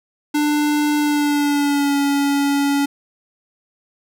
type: tone with pitch glide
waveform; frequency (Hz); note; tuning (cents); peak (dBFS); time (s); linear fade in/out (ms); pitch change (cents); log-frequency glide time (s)
square; 296.7 to 282.2; D4 to C#4; +18 to +31; -16; 0.34-2.86; 10; -87; 0.98-1.97
effects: none